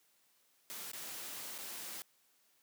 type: noise with dropouts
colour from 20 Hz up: white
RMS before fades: -45 dBFS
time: 0.7-2.02 s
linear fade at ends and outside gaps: 0 ms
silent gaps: 0.916-0.933 / 1.58-1.586 s
effects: white hiss -72 dBFS RMS until 2.62 s + high-pass 150 Hz 12 dB/octave